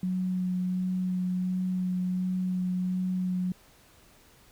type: tone with vibrato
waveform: sine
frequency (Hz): 183.2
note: F#3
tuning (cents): -17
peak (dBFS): -26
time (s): 0.03-3.52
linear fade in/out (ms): 2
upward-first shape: sine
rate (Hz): 1.4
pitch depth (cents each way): 11
effects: pink hiss -58 dBFS RMS until 4.51 s